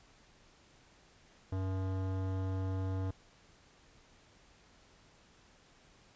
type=tone with hard clipping; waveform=sine; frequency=94.7 Hz; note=F#2; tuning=41 cents sharp; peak=-35 dBFS; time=1.52-3.11 s; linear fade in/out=5 ms; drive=18 dB; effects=pink hiss -63 dBFS RMS until 6.15 s + resampled to 16000 Hz